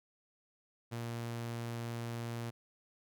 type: tone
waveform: sawtooth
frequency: 117.2 Hz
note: A#2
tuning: 10 cents sharp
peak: -34 dBFS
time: 0.91-2.51 s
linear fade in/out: 20 ms
effects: none